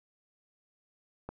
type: click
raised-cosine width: 1 ms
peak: -25 dBFS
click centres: 1.29 s
effects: none